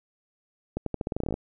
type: accelerating click train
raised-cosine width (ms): 2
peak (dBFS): -15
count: 14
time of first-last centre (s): 0.77-1.341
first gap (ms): 93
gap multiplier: 0.86
effects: none